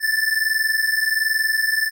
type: tone pair together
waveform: square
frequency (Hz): 1748.7 / 1770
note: A6 / A6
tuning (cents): -11 / +10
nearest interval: unison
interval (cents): 21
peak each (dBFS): -22 / -21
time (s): 0-1.91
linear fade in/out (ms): 50
effects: none